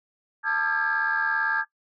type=tone cluster; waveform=sine; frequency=889 / 1198 / 1346 / 1611 / 1689 Hz; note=A5 / D6 / E6 / G6 / G#6; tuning=+18 / +34 / +36 / +47 / +29 cents; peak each=-30 / -32 / -32 / -24 / -28 dBFS; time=0.43-1.65 s; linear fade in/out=50 ms; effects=noise-tail reverb RT60 0.1 s tail -20 dB re dry + tanh soft clip ceiling -14 dBFS